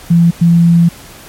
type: tone bursts at uneven times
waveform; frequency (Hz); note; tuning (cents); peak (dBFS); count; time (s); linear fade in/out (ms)
sine; 169.7; F3; -49; -4; 2; 0.1-0.31 / 0.41-0.89; 10
effects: pink hiss -35 dBFS RMS until 1.28 s + MP3 64 kbps